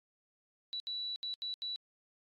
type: tone bursts at uneven times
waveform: sine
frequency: 3940 Hz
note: B7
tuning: 5 cents flat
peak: -36 dBFS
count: 5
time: 0.73-0.8 / 0.87-1.16 / 1.23-1.34 / 1.42-1.54 / 1.62-1.76 s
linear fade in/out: 0 ms
effects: AAC 32 kbps